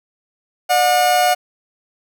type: tone pair together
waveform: 40% pulse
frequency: 599 / 724.6 Hz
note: D5 / F#5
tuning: +34 / -36 cents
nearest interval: minor third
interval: 330 cents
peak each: -19 / -12 dBFS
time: 0.69-1.35 s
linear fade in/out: 20 ms
effects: none